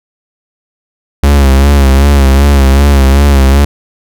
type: tone with vibrato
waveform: 45% pulse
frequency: 69.1 Hz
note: C#2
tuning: 5 cents flat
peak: -3 dBFS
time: 1.23-3.65 s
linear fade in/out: 5 ms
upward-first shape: sine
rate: 2.6 Hz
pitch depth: 57 cents each way
effects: none